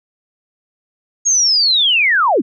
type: linear sweep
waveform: sine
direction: down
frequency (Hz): 6645 to 183.3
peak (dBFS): -10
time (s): 1.25-2.42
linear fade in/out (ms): 20
effects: none